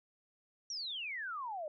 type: exponential sweep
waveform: sine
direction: down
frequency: 5840 to 582 Hz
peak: -38 dBFS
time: 0.7-1.68 s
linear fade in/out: 2 ms
effects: none